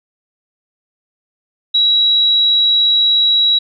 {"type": "tone", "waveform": "sine", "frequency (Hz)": 3881, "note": "B7", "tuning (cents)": -31, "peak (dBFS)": -9, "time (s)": [1.74, 3.59], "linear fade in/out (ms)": 10, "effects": []}